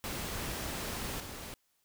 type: noise with level steps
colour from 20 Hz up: pink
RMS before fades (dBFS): -38 / -44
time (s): 0.04-1.54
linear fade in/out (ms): 0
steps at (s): 1.2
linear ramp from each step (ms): 2
effects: white hiss -75 dBFS RMS until 1.84 s